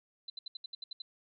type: tone bursts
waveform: sine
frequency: 4024 Hz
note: B7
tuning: 32 cents sharp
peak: -39 dBFS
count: 9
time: 0.28-1.02 s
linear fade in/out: 5 ms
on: 20 ms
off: 70 ms
effects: none